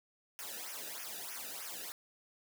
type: noise with flanger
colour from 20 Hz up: white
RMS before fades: -44 dBFS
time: 0.39-1.92 s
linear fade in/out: 0 ms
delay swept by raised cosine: 0.24 to 0.95 ms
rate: 3.2 Hz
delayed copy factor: -1
effects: none